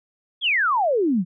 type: exponential sweep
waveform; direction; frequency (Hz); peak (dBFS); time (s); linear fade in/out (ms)
sine; down; 3469 to 164.81; -17; 0.41-1.25; 50
effects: none